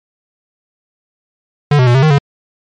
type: tone with pitch steps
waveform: square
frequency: 146.1 / 126.8 / 121.1 / 133.5 / 155.5 / 141.4 Hz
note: D3 / B2 / B2 / C3 / D#3 / C#3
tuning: -9 / +46 / -34 / +35 / -1 / +35 cents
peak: -7 dBFS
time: 1.71-2.184 s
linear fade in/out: 5 ms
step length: 79 ms
effects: low-pass 4000 Hz 12 dB/octave + MP3 48 kbps